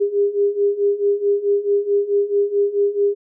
sine beating tone pair, 402.1 / 406.7 Hz, G4 / G#4, +44 / -36 cents, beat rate 4.6 Hz, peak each -20 / -17 dBFS, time 0-3.15 s, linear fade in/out 20 ms, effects none

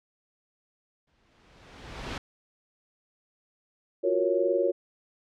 pink noise with exponential growth, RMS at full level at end -32 dBFS, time 1.07-2.18 s, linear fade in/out 5 ms, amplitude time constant 240 ms
sine chord, Gb major seventh, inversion third, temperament equal, 349.2 / 370 / 466.2 / 554.4 Hz, F4 / Gb4 / Bb4 / Db5, 0 / 0 / 0 / 0 cents, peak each -29 / -28 / -29 / -26 dBFS, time 4.03-4.72 s, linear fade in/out 20 ms
effects low-pass 4000 Hz 12 dB/octave

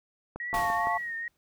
click train, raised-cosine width 1 ms, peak -23 dBFS, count 4, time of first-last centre 0.36-0.871 s, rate 5.87 Hz
sine tone with vibrato, 1890 Hz, A#6, 23 cents sharp, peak -32 dBFS, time 0.4-1.28 s, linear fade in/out 2 ms, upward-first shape triangle, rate 2.3 Hz, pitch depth 70 cents each way
sine chord, F augmented, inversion none, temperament equal, 698.5 / 880 / 1108.7 Hz, F5 / A5 / C#6, 0 / 0 / 0 cents, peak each -30 / -30 / -30 dBFS, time 0.53-0.98 s, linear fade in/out 10 ms
pink noise with exponential decay, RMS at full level -36 dBFS, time 0.54-1.37 s, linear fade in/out 0 ms, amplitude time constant 180 ms
effects none

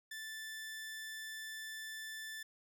sawtooth tone, 1760 Hz, A6, in tune, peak -40 dBFS, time 0.11-2.43 s, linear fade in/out 5 ms, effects none

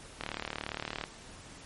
click train, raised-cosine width 0.3 ms, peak -18 dBFS, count 32, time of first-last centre 0.21-1.039 s, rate 37.4 Hz, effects pink hiss -50 dBFS RMS until 1.65 s + MP3 48 kbps

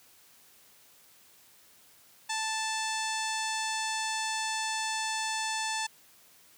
harmonic tone, 880 Hz, A5, in tune, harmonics 1 / 2 / 3 / 4 / 5 / 6 / 7 / 8 / 9 / 10, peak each -34 / -37 / -39 / -40 / -41 / -42 / -42 / -43 / -44 / -44 dBFS, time 2.29-5.87 s, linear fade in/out 10 ms, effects white hiss -59 dBFS RMS until 6.57 s + high-pass 60 Hz 12 dB/octave

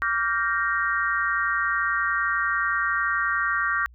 sine chord, G minor seventh, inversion second, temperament equal with one note detuned, 1154.5 / 1396.9 / 1568 / 1864.7 Hz, D6 / F6 / G6 / Bb6, -30 / 0 / 0 / 0 cents, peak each -27 dBFS, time 0.02-3.86 s, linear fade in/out 0 ms, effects added 60 Hz sine -47 dBFS peak until 3.94 s

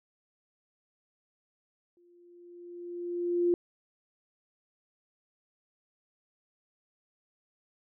sine tone with exponential growth, 349.2 Hz, F4, in tune, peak -21 dBFS, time 1.97-3.54 s, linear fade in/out 1 ms, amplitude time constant 340 ms, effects none

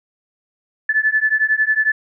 sine beating tone pair, 1734 / 1745 Hz, A6 / A6, -26 / -15 cents, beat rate 11 Hz, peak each -17 dBFS, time 0.89-1.92 s, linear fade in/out 5 ms, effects none

